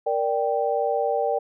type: chord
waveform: sine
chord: G minor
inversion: first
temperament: equal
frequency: 466.2 / 587.3 / 784 Hz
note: Bb4 / D5 / G5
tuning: 0 / 0 / 0 cents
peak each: -25 dBFS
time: 0.06-1.39 s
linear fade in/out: 10 ms
effects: none